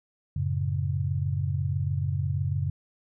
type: chord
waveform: sine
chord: F# minor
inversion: none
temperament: just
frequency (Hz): 92.5 / 111 / 138.75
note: F#2 / A2 / C#3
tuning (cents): 0 / +16 / +2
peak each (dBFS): -28 / -33 / -28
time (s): 0.36-2.7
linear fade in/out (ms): 5
effects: none